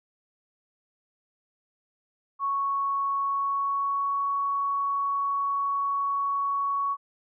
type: tone with pitch glide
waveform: sine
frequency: 1108.7 to 1117.1 Hz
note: C#6 to C#6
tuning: 0 to +13 cents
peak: -24 dBFS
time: 2.39-6.97 s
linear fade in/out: 50 ms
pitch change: +13 cents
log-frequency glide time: 3.19-4.24 s
effects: none